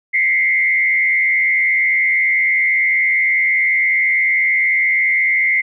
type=tone with frequency modulation; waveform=sine; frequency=2098 Hz; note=C7; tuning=4 cents sharp; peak=-12 dBFS; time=0.13-5.62 s; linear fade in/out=20 ms; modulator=88.9 Hz; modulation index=1; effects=none